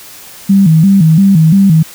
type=tone with vibrato; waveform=sine; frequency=177 Hz; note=F3; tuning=23 cents sharp; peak=-3 dBFS; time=0.49-1.83 s; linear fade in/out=10 ms; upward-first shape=square; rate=2.9 Hz; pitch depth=180 cents each way; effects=white hiss -33 dBFS RMS until 1.94 s